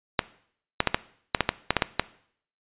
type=clicks; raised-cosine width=0.3 ms; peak=-3 dBFS; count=11; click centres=0.192 / 0.804 / 0.873 / 0.945 / 1.348 / 1.407 / 1.491 / 1.706 / 1.767 / 1.822 / 1.996 s; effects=noise-tail reverb RT60 0.6 s tail -18 dB re dry + resampled to 8000 Hz